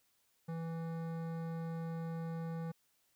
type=tone with hard clipping; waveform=sine; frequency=164.81 Hz; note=E3; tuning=in tune; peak=-40 dBFS; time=0.48-2.72 s; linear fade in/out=10 ms; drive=15 dB; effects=white hiss -75 dBFS RMS until 3.15 s